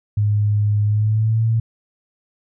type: tone with pitch glide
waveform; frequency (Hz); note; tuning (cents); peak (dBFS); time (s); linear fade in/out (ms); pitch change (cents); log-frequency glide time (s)
sine; 104.3 to 113.08; G#2 to A2; +8 to +48; -14; 0.17-1.6; 5; +140; 0.85-1.44
effects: none